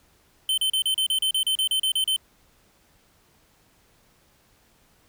square tone bursts, 3080 Hz, G7, 31 cents flat, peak -21 dBFS, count 14, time 0.49-2.163 s, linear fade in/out 2 ms, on 87 ms, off 35 ms, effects pink hiss -61 dBFS RMS until 5.08 s

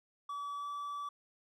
triangle tone with pitch glide, 1146 to 1153.3 Hz, D6 to D6, -43 to -32 cents, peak -36 dBFS, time 0.29-1.09 s, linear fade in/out 5 ms, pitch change +11 cents, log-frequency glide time 0.57-0.66 s, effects none

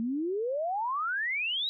sine exponential sweep, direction up, 220 to 3951 Hz, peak -28 dBFS, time 0-1.69 s, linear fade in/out 0 ms, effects none

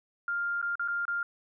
sine tone with dropouts, 1400 Hz, F6, 4 cents sharp, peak -28 dBFS, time 0.28-1.23 s, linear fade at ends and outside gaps 2 ms, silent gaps 0.616-0.626 / 0.755-0.795 / 0.878-0.883 / 1.053-1.08 s, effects none

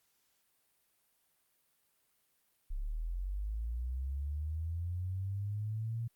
sine linear sweep, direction up, 32.7 to 117.3 Hz, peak -34 dBFS, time 2.7-6.08 s, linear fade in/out 10 ms, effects white hiss -75 dBFS RMS until 6.15 s + Opus 48 kbps

